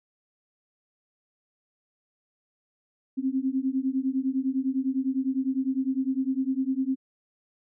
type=beating tone pair; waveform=sine; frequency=259.6 / 269.5 Hz; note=C4 / C#4; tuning=-13 / -49 cents; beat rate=9.9 Hz; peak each=-27 dBFS; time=3.17-6.96 s; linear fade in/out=20 ms; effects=none